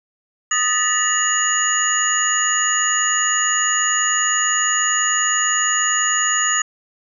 sine tone cluster, 1244 / 1760 / 1929 / 2855 / 6810 Hz, D#6 / A6 / B6 / F7 / G#8, -1 / 0 / -41 / +37 / +42 cents, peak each -22 / -25 / -25 / -26 / -18 dBFS, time 0.51-6.62 s, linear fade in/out 5 ms, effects none

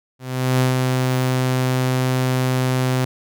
sawtooth tone with ADSR envelope, 128.5 Hz, C3, 31 cents flat, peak -10 dBFS, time 0.19-3.05 s, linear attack 410 ms, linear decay 140 ms, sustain -3 dB, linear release 4 ms, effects none

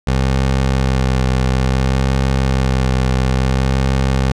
20% pulse tone with vibrato, 65.41 Hz, C2, in tune, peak -8 dBFS, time 0.07-4.32 s, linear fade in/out 5 ms, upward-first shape sine, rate 0.58 Hz, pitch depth 26 cents each way, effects low-pass 7000 Hz 12 dB/octave

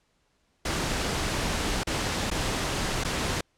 pink noise with dropouts, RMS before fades -28 dBFS, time 0.65-3.41 s, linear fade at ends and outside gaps 5 ms, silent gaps 1.835-1.87 / 2.303-2.312 / 3.038-3.047 s, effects pink hiss -70 dBFS RMS until 3.57 s + low-pass 8000 Hz 12 dB/octave

